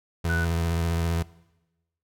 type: tone with vibrato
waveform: 30% pulse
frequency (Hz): 83.7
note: E2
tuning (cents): +27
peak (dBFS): -21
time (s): 0.24-1.23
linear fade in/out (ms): 10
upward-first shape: sine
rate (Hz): 15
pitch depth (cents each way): 32
type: tone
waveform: sine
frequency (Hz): 1485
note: F#6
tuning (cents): +6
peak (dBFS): -26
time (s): 0.29-0.45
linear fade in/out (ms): 10
effects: noise-tail reverb RT60 1.0 s tail -21 dB re dry